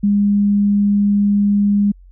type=tone; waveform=sine; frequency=203.5 Hz; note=G#3; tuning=35 cents flat; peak=-11 dBFS; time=0.03-1.92 s; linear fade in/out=10 ms; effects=added 45 Hz sine -40 dBFS peak until 2.11 s